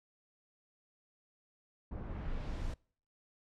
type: noise with low-pass filter sweep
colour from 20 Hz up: brown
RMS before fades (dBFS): -39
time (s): 1.91-2.74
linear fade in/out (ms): 5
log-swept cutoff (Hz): 1000 to 9600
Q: 0.82
effects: noise-tail reverb RT60 0.5 s tail -25 dB re dry